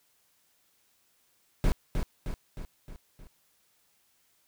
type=noise with echo; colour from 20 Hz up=brown; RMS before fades=-23 dBFS; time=1.64-1.72 s; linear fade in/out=0 ms; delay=310 ms; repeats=5; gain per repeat=-5 dB; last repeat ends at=3.27 s; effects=white hiss -69 dBFS RMS until 4.47 s